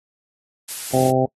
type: noise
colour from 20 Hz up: blue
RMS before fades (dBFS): -28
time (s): 0.68-1.11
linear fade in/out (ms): 10
type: harmonic tone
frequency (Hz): 130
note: C3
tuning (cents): -11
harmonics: 1 / 2 / 3 / 4 / 5 / 6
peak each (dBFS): -22 / -22 / -22 / -22 / -22 / -22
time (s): 0.93-1.26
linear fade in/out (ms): 10
effects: noise-tail reverb RT60 0.1 s tail -25 dB re dry + AAC 32 kbps